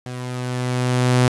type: tone with level ramp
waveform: sawtooth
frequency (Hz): 125.2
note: B2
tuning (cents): +24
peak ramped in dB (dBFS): -25 to -8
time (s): 0.06-1.28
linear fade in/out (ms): 2
effects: resampled to 24000 Hz + 7-bit